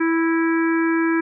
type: harmonic tone with a mistuned harmonic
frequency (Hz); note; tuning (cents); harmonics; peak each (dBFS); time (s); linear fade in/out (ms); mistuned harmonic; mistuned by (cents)
329.1; E4; -3; 1 / 3 / 4 / 5 / 6 / 7; -17 / -29 / -31 / -26 / -36 / -32; 0-1.21; 10; 6; -25
effects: none